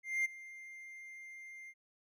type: tone with ADSR envelope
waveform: triangle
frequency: 2102 Hz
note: C7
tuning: 7 cents sharp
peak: -27 dBFS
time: 0.03-1.74 s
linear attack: 220 ms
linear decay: 15 ms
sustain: -19 dB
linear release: 50 ms
effects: none